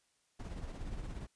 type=noise with tremolo; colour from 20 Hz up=brown; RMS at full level=-40 dBFS; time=0.39-1.27 s; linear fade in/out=10 ms; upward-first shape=triangle; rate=17 Hz; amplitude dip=55%; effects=white hiss -75 dBFS RMS until 1.35 s + resampled to 22050 Hz